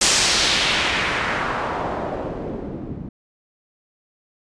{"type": "noise with low-pass filter sweep", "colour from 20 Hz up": "white", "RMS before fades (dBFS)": -22, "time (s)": [0.01, 3.09], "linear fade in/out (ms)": 5, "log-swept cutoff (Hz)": [7400, 210], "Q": 1.4, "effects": ["resampled to 22050 Hz"]}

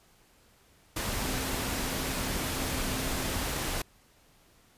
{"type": "tone in noise", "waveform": "sine", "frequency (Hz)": 261.6, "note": "C4", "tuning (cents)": 0, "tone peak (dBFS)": -40, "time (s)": [1.22, 3.44], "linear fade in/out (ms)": 5, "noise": "pink", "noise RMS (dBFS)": -32, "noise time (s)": [0.96, 3.82], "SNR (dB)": -11, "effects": ["pink hiss -62 dBFS RMS until 4.77 s", "resampled to 32000 Hz"]}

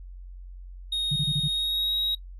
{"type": "tone with pitch glide", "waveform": "triangle", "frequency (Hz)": [3729, 3805], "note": ["A#7", "A#7"], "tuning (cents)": [0, 35], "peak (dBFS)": -23, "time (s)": [0.92, 2.15], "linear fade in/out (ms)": 5, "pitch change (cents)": 35, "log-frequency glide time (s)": [1.48, 1.95]}
{"type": "tone bursts", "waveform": "sine", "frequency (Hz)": 146.83, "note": "D3", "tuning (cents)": 0, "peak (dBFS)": -24, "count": 5, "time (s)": [1.11, 1.483], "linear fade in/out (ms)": 10, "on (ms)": 53, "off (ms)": 27}
{"effects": ["noise-tail reverb RT60 0.1 s tail -20 dB re dry", "added 45 Hz sine -39 dBFS peak until 2.39 s"]}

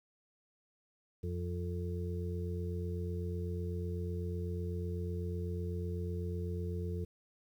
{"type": "harmonic tone", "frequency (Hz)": 88, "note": "F2", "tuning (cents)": 14, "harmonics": [1, 2, 4, 5], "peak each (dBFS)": [-36, -42, -46, -44], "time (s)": [1.23, 7.05], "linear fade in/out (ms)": 10, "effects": ["11-bit"]}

